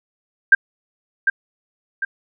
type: tone with echo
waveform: sine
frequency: 1587 Hz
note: G6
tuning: 21 cents sharp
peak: -5 dBFS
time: 0.52-0.55 s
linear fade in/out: 5 ms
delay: 750 ms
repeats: 2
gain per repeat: -7 dB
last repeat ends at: 2.05 s
effects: none